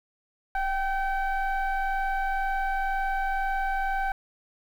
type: tone with frequency modulation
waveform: sine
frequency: 780 Hz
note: G5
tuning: 9 cents flat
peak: -23 dBFS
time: 0.55-4.12 s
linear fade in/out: 2 ms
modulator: 759 Hz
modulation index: 1
effects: tanh soft clip ceiling -21 dBFS + 9-bit